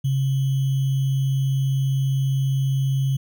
sine tone with sample-and-hold, 135 Hz, C#3, 45 cents flat, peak -18 dBFS, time 0.04-3.17 s, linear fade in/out 10 ms, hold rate 3150 Hz, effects none

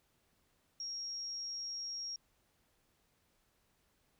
sine tone, 5590 Hz, F8, 1 cent sharp, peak -39 dBFS, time 0.8-2.16 s, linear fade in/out 2 ms, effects pink hiss -75 dBFS RMS until 4.19 s

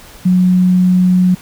sine tone, 182.3 Hz, F#3, 25 cents flat, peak -7 dBFS, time 0.25-1.35 s, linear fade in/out 10 ms, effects pink hiss -38 dBFS RMS until 1.41 s

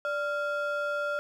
triangle ring-modulated tone, 987.8 Hz, B5, in tune, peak -23 dBFS, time 0.05-1.19 s, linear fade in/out 0 ms, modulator 402 Hz, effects none

